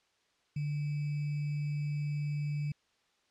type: tone with sample-and-hold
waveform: sine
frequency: 146.83 Hz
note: D3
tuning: in tune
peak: -31 dBFS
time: 0.56-2.72 s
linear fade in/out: 5 ms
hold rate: 2450 Hz
effects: white hiss -72 dBFS RMS until 3.3 s + low-pass 5000 Hz 12 dB/octave